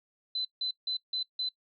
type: tone bursts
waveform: sine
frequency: 4031 Hz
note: B7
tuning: 35 cents sharp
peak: -29 dBFS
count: 5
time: 0.35-1.49 s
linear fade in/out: 5 ms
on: 100 ms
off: 160 ms
effects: noise-tail reverb RT60 0.1 s tail -23 dB re dry